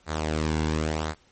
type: tone with flanger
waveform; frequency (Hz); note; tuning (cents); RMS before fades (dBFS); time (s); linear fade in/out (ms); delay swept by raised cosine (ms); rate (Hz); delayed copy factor
sawtooth; 77.78; D#2; 0; -27; 0.06-1.15; 50; 0.34 to 1.64; 0.93; -0.6
effects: pink hiss -61 dBFS RMS until 1.31 s + MP3 32 kbps